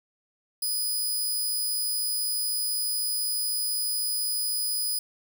10% pulse tone, 4978 Hz, D#8, in tune, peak -19 dBFS, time 0.62-4.99 s, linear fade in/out 5 ms, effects none

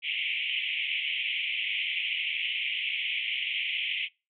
white band-pass noise, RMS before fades -31 dBFS, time 0.02-4.09 s, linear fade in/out 50 ms, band 2100 to 3200 Hz, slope 96 dB/octave, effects noise-tail reverb RT60 0.3 s tail -26 dB re dry

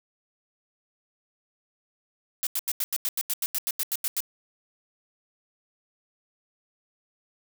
blue noise bursts, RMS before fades -27 dBFS, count 15, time 2.43-4.204 s, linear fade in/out 0 ms, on 38 ms, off 86 ms, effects none

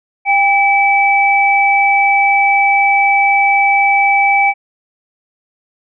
sine tone pair together, 798 / 2302 Hz, G5 / D7, +31 / -35 cents, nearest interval octave + tritone, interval 1834 cents, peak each -11 dBFS, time 0.25-4.54 s, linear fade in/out 50 ms, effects none

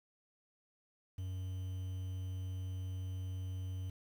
triangle tone with quantisation, 92.9 Hz, F#2, 7 cents sharp, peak -36 dBFS, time 1.18-3.9 s, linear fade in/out 5 ms, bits 10, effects none

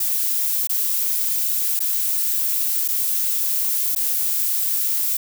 violet noise with dropouts, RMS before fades -21 dBFS, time 0-5.17 s, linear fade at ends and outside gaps 5 ms, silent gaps 0.672-0.694 / 1.793-1.803 / 2.88-2.885 / 3.951-3.961 s, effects none

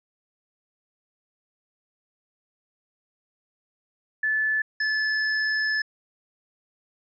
sine / square tone pair in turn, 1738 / 1731.5 Hz, A6 / A6, -22 / -28 cents, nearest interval unison, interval 6 cents, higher first, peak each -21 / -23 dBFS, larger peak first, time 4.23-4.62 / 4.8-5.82 s, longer second, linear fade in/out 5 ms, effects resampled to 16000 Hz

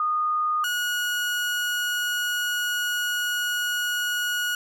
sine / 30% pulse tone pair in turn, 1230 / 1452.2 Hz, D#6 / F#6, -20 / -33 cents, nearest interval minor third, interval 287 cents, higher second, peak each -21 dBFS, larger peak neither, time 0-0.64 / 0.64-4.55 s, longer second, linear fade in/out 2 ms, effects none

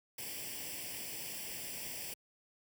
white noise with comb filter, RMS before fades -43 dBFS, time 0.18-2.14 s, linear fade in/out 5 ms, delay 0.38 ms, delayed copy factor +0.8, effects high-pass 80 Hz 12 dB/octave

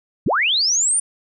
sine linear sweep, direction up, 72.6 to 9397 Hz, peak -15 dBFS, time 0.26-1 s, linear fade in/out 5 ms, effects none

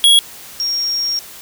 square / sine tone pair in turn, 3322 / 5576 Hz, G#7 / F8, 0 / -4 cents, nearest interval major sixth, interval 896 cents, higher second, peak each -7 / -16 dBFS, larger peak first, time 0.04-0.19 / 0.6-1.19 s, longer second, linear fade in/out 0 ms, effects white hiss -36 dBFS RMS until 1.41 s

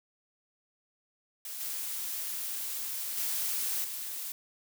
blue noise with level steps, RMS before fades -40 / -36 / -32 / -38 dBFS, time 1.45-4.32 s, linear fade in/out 2 ms, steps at 1.6 / 3.17 / 3.84 s, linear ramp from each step 5 ms, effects none

